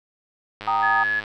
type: click train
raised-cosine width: 0.3 ms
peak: -18 dBFS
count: 67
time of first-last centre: 0.61-1.239 s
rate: 105 Hz
type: chord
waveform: sine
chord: Eb major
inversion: first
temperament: equal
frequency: 784 / 932.3 / 1244.5 Hz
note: G5 / Bb5 / Eb6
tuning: 0 / 0 / 0 cents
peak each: -23 dBFS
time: 0.67-1.04 s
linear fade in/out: 10 ms
type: tone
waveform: sine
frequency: 1700 Hz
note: G#6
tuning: 40 cents sharp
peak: -20 dBFS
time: 0.82-1.21 s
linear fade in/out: 20 ms
effects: none